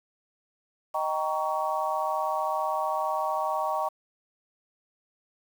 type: chord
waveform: sine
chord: Eb dominant seventh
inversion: none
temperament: just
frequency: 622.3 / 777.8 / 933.4 / 1120.1 Hz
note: Eb5 / G5 / Bb5 / Db6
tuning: 0 / -14 / +2 / +18 cents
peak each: -31 dBFS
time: 0.94-3.89 s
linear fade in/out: 10 ms
effects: 8-bit